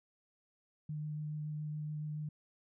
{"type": "tone with vibrato", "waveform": "sine", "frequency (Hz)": 151.5, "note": "D#3", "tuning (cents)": -46, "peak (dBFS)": -37, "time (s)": [0.89, 2.29], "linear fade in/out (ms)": 5, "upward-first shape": "sine", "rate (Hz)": 7.1, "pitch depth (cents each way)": 10, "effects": []}